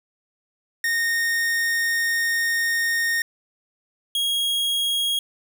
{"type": "tone pair in turn", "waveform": "45% pulse", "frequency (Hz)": [1844, 3286], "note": ["A#6", "G#7"], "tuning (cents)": [-19, -19], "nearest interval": "minor seventh", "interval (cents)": 1000, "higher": "second", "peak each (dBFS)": -20, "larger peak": "neither", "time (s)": [[0.84, 3.22], [4.15, 5.19]], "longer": "first", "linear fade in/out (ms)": 2, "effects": []}